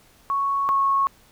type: tone pair in turn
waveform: sine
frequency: 1108.7 / 1098.5 Hz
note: C#6 / C#6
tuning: 0 / -16 cents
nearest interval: unison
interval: 16 cents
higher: first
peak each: -20 / -17 dBFS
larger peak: second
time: 0.3-0.69 / 0.69-1.07 s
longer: first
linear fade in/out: 0 ms
effects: pink hiss -55 dBFS RMS until 1.31 s